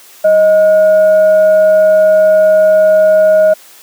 sine tone with frequency modulation, 626 Hz, D#5, 10 cents sharp, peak -4 dBFS, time 0.24-3.54 s, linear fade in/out 10 ms, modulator 814 Hz, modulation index 0.25, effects white hiss -39 dBFS RMS until 3.82 s + high-pass 300 Hz 12 dB/octave

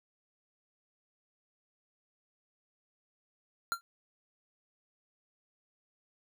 square tone with exponential decay, 1376 Hz, F6, 26 cents flat, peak -26 dBFS, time 3.72-3.81 s, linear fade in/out 0 ms, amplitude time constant 19 ms, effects none

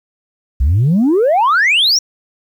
sine exponential sweep, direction up, 59.4 to 5920 Hz, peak -7 dBFS, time 0.6-1.99 s, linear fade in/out 10 ms, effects tanh soft clip ceiling -7 dBFS + 8-bit

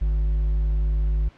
triangle tone with hard clipping, 51.91 Hz, G#1, in tune, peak -20 dBFS, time 0.01-1.29 s, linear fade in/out 10 ms, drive 7 dB, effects pink hiss -53 dBFS RMS until 1.37 s + low-pass 3000 Hz 12 dB/octave

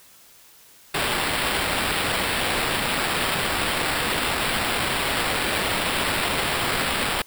blue noise with sample-and-hold, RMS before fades -24 dBFS, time 0.94-7.22 s, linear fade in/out 5 ms, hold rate 6300 Hz, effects white hiss -51 dBFS RMS until 7.26 s

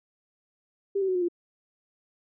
sine tone with pitch steps, 396.3 / 383.5 / 371 / 359 / 347.4 Hz, G4 / G4 / F#4 / F4 / F4, +19 / -38 / +5 / +48 / -9 cents, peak -23 dBFS, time 0.95-1.285 s, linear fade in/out 10 ms, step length 67 ms, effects none

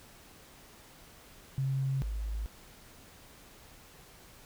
sine tone pair in turn, 134.6 / 53.15 Hz, C3 / G#1, +49 / +41 cents, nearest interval octave + major third, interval 1608 cents, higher first, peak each -28 / -32 dBFS, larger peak first, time 1.58-2.02 / 2.02-2.46 s, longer neither, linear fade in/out 0 ms, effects pink hiss -55 dBFS RMS until 4.45 s

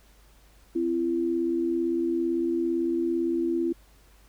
sine tone pair together, 259.9 / 337.7 Hz, C4 / E4, -11 / +42 cents, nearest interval perfect fourth, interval 453 cents, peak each -30 / -24 dBFS, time 0.75-3.73 s, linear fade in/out 10 ms, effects added 50 Hz sine -55 dBFS peak until 4.28 s + pink hiss -60 dBFS RMS until 4.28 s

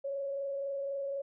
sine tone with frequency modulation, 554.4 Hz, C#5, in tune, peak -33 dBFS, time 0.04-1.22 s, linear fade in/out 10 ms, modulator 23.9 Hz, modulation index 0.37, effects none

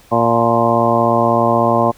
harmonic tone with a mistuned harmonic, 116.54 Hz, A#2, in tune, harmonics 1 / 2 / 3 / 4 / 5 / 6 / 7 / 8 / 9, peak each -22 / -19 / -21 / -22 / -17 / -18 / -21 / -23 / -18 dBFS, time 0.11-1.92 s, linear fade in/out 20 ms, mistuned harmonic 7, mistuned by +55 cents, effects pink hiss -47 dBFS RMS until 1.97 s

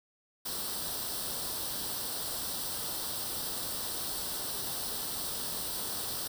white noise with comb filter, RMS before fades -36 dBFS, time 0.45-6.28 s, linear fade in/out 10 ms, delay 0.22 ms, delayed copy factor +0.7, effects none

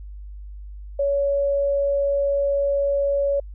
sine tone, 562 Hz, C#5, 24 cents sharp, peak -18 dBFS, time 0.99-3.4 s, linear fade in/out 5 ms, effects added 50 Hz sine -34 dBFS peak until 3.54 s

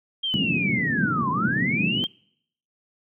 sine linear two-way sweep, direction down then up, 3225 to 982 to 3225 Hz, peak -23 dBFS, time 0.23-2.07 s, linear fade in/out 10 ms, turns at 1.3 s
white band-pass noise, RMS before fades -26 dBFS, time 0.34-2.04 s, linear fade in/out 0 ms, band 140 to 240 Hz, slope 24 dB/octave
effects noise-tail reverb RT60 0.7 s tail -26 dB re dry

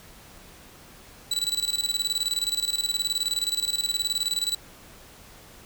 35% pulse tone with tremolo, 3951 Hz, B7, in tune, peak -20 dBFS, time 1.31-4.55 s, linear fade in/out 5 ms, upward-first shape square, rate 19 Hz, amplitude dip 75%, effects pink hiss -49 dBFS RMS until 5.65 s

